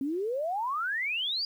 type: exponential sweep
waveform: sine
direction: up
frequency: 261.6 to 4893 Hz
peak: -28 dBFS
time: 0.01-1.45 s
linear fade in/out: 2 ms
effects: 10-bit